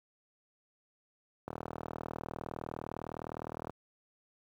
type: click train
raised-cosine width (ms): 1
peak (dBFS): -24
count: 89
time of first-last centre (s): 1.48-3.697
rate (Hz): 39.7
effects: high-pass 80 Hz 12 dB/octave + 10-bit